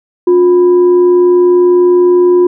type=tone with frequency modulation; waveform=sine; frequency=357.1 Hz; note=F4; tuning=39 cents sharp; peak=-4 dBFS; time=0.27-2.47 s; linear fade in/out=5 ms; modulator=634 Hz; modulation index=0.25; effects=none